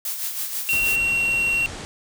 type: noise with tremolo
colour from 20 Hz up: blue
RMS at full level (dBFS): -26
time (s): 0.05-0.96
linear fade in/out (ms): 2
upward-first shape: sine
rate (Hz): 6.2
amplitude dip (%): 50
type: tone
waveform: triangle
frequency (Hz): 2738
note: F7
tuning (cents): -35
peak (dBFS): -17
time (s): 0.69-1.66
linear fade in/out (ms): 0
type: low-pass noise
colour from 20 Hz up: pink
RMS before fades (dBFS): -35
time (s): 0.73-1.85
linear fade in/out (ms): 0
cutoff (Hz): 9200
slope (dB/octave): 48
effects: none